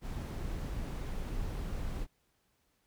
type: noise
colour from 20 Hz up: brown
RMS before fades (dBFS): -37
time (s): 0.01-2.07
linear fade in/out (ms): 50
effects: pink hiss -75 dBFS RMS until 2.86 s